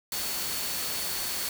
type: tone in noise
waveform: sine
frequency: 4435 Hz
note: C#8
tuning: in tune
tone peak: -38 dBFS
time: 0.12-1.49 s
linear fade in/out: 2 ms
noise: white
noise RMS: -32 dBFS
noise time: 0.12-1.49 s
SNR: -9 dB
effects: none